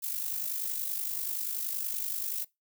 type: noise with amplitude modulation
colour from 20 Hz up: violet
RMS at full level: -31 dBFS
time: 0.02-2.45 s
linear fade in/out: 20 ms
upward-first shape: sine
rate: 50.5 Hz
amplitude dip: 60%
effects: noise-tail reverb RT60 0.2 s tail -22 dB re dry